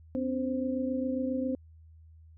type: tone cluster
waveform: sine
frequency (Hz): 255.6 / 283 / 521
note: C4 / C#4 / C5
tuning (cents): -40 / +36 / -7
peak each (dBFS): -30 / -36 / -34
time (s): 0.15-1.55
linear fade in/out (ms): 0
effects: added 80 Hz sine -51 dBFS peak until 2.37 s